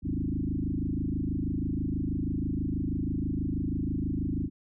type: tone with frequency modulation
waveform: sine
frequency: 175.8 Hz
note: F3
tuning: 12 cents sharp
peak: -27 dBFS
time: 0.02-4.5 s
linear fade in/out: 50 ms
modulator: 26.2 Hz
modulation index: 5
effects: none